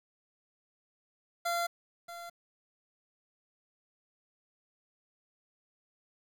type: tone with echo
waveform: 25% pulse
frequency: 688 Hz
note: F5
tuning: 26 cents flat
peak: -26 dBFS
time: 1.45-1.67 s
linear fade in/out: 10 ms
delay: 630 ms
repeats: 1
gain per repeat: -13 dB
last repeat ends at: 2.3 s
effects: 10-bit